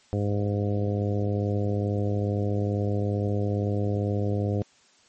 harmonic tone, 102.3 Hz, G#2, 26 cents flat, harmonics 1 / 2 / 3 / 4 / 5 / 6 / 7, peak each -25 / -31 / -33 / -33 / -33 / -40 / -41 dBFS, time 0.13-4.62 s, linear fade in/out 0 ms, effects white hiss -59 dBFS RMS until 5.08 s + MP3 32 kbps

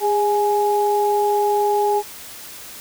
sine tone pair together, 409.6 / 835 Hz, G#4 / G#5, -24 / +9 cents, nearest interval octave, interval 1233 cents, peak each -18 dBFS, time 0-2.03 s, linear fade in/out 50 ms, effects white hiss -37 dBFS RMS until 2.8 s

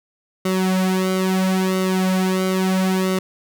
sawtooth tone with flanger, 187.4 Hz, F#3, 22 cents sharp, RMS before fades -19 dBFS, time 0.45-3.19 s, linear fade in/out 5 ms, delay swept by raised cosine 1.2 to 4.2 ms, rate 0.75 Hz, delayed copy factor -0.85, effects none

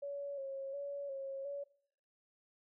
sine tone with vibrato, 554.4 Hz, C#5, in tune, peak -39 dBFS, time 0.02-1.64 s, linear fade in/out 10 ms, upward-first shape square, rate 1.4 Hz, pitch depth 35 cents each way, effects noise-tail reverb RT60 0.8 s tail -25 dB re dry

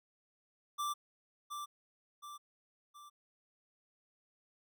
square tone with echo, 1174.7 Hz, D6, in tune, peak -35 dBFS, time 0.78-0.94 s, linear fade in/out 20 ms, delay 720 ms, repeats 3, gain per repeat -6 dB, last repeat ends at 3.1 s, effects none

